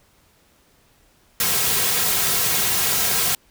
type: noise with comb filter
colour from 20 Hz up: white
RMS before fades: -20 dBFS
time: 1.4-3.35 s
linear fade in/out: 2 ms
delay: 3.4 ms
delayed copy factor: -0.55
effects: pink hiss -58 dBFS RMS until 3.5 s